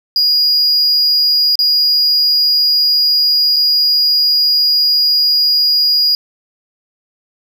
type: tone with dropouts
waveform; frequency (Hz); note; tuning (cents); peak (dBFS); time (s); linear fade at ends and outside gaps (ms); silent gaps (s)
triangle; 4877; D#8; -35; -8; 0.16-6.15; 1; 1.555-1.59 / 3.561-3.565
effects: none